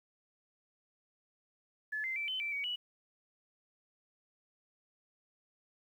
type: tone with pitch steps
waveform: sine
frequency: 1721 / 2078 / 2329 / 3053 / 2334 / 2257 / 2942 Hz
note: A6 / C7 / D7 / G7 / D7 / C#7 / F#7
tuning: -39 / -12 / -15 / -46 / -11 / +31 / -11 cents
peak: -34 dBFS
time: 1.92-2.76 s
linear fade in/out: 10 ms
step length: 120 ms
effects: 11-bit